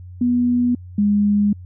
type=tone pair in turn; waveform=sine; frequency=244.1 / 205.3 Hz; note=B3 / G#3; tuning=-20 / -20 cents; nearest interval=minor third; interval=300 cents; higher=first; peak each=-14 / -13 dBFS; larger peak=second; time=0.21-0.75 / 0.98-1.53 s; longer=second; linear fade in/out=5 ms; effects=added 90 Hz sine -34 dBFS peak until 1.65 s